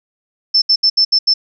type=tone bursts at uneven times; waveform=sine; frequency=5300 Hz; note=E8; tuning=9 cents sharp; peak=-8 dBFS; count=6; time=0.54-0.62 / 0.69-0.76 / 0.83-0.9 / 0.97-1.05 / 1.12-1.19 / 1.27-1.34 s; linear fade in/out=10 ms; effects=none